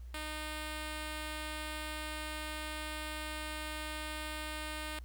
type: tone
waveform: 5% pulse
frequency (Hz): 306.8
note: D#4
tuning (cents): -24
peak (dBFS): -28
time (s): 0.14-4.99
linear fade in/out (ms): 2
effects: added 60 Hz sine -44 dBFS peak until 5.04 s + pink hiss -68 dBFS RMS until 5.04 s